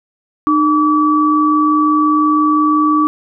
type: tone pair together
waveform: sine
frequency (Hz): 304.3 / 1149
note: D#4 / D6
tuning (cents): -38 / -38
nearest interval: octave + major seventh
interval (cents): 2300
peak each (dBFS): -12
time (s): 0.47-3.07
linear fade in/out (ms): 0
effects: none